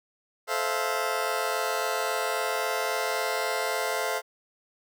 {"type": "chord", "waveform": "20% pulse", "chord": "F major seventh", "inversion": "first", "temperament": "just", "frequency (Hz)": [436.5, 523.8, 654.8, 698.5], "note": ["A4", "C5", "E5", "F5"], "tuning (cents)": [-14, 2, -12, 0], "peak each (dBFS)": -27, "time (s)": [0.47, 4.22], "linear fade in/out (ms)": 50, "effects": []}